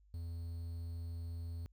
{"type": "tone with quantisation", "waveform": "triangle", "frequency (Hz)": 84.1, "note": "E2", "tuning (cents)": 35, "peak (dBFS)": -38, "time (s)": [0.14, 1.66], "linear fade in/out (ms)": 0, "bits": 11, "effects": ["added 50 Hz sine -63 dBFS peak until 1.72 s"]}